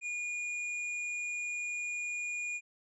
triangle tone with hard clipping, 2437 Hz, D#7, 37 cents flat, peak -36 dBFS, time 0.01-2.61 s, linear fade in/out 50 ms, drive 13 dB, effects resampled to 22050 Hz

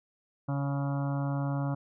harmonic tone, 140 Hz, C#3, 18 cents sharp, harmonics 1 / 2 / 4 / 5 / 6 / 7 / 8 / 9 / 10, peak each -29 / -35 / -41 / -43 / -45 / -46 / -47 / -48 / -49 dBFS, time 0.48-1.75 s, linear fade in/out 10 ms, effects none

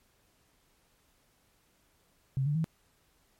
sine tone with pitch steps, 133.8 / 146.76 / 160.96 Hz, C3 / D3 / E3, +39 / -1 / -41 cents, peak -26 dBFS, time 2.37-2.643 s, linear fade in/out 0 ms, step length 91 ms, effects pink hiss -69 dBFS RMS until 3.39 s + MP3 64 kbps

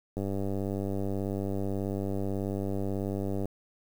click train, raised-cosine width 2 ms, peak -20 dBFS, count 324, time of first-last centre 0.17-3.456 s, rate 98.3 Hz, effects 8-bit

